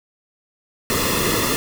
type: noise with comb filter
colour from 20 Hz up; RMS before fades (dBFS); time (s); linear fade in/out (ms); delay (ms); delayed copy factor
pink; -20; 0.9-1.56; 0; 1.3; -0.75
effects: none